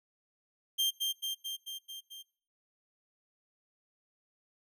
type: tone with echo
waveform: 40% pulse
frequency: 3172 Hz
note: G7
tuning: 20 cents sharp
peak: -26 dBFS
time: 0.78-0.91 s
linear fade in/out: 20 ms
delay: 220 ms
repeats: 6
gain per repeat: -3 dB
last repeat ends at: 2.23 s
effects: noise-tail reverb RT60 0.5 s tail -23 dB re dry